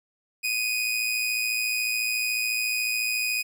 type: tone with amplitude modulation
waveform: sawtooth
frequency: 2489 Hz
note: D#7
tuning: in tune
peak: -19 dBFS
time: 0.43-3.43 s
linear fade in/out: 20 ms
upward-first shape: sine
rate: 114 Hz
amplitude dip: 45%
effects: none